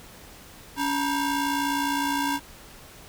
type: ring-modulated tone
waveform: 30% pulse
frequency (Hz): 622.3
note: D#5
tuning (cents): 0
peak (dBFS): -18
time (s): 0.76-2.4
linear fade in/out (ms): 50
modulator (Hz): 341
effects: pink hiss -47 dBFS RMS until 3.08 s

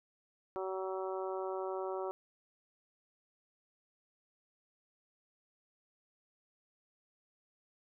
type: harmonic tone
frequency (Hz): 189.1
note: F#3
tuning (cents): +38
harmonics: 2 / 3 / 4 / 5 / 6 / 7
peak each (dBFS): -38 / -42 / -44 / -46 / -48 / -49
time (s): 0.56-2.11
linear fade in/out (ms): 0
effects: none

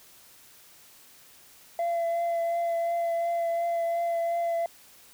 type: tone with vibrato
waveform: sine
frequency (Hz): 679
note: F5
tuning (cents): -49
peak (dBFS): -22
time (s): 1.79-4.66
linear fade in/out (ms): 2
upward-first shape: triangle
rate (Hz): 2.8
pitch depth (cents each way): 19
effects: tanh soft clip ceiling -24 dBFS + white hiss -54 dBFS RMS until 5.13 s

